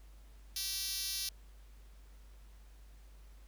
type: tone with high-pass filter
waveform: 5% pulse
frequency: 387.6 Hz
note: G4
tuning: 20 cents flat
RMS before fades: -38 dBFS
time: 0.56-1.29 s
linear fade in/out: 2 ms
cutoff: 5500 Hz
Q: 1.4
effects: added 50 Hz sine -53 dBFS peak until 3.47 s + pink hiss -67 dBFS RMS until 3.47 s